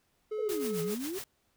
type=tone with vibrato; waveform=triangle; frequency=424.7 Hz; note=G#4; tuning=39 cents sharp; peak=-30 dBFS; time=0.31-0.95 s; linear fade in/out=10 ms; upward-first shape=square; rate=3 Hz; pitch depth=19 cents each way
type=exponential two-way sweep; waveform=sine; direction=down then up; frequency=523.3 to 160 to 405.5 Hz; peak=-34 dBFS; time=0.38-1.19 s; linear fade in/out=10 ms; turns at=0.81 s
type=noise with tremolo; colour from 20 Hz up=white; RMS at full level=-39 dBFS; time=0.49-1.24 s; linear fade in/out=0 ms; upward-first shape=triangle; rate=7.5 Hz; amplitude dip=80%
effects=pink hiss -73 dBFS RMS until 1.56 s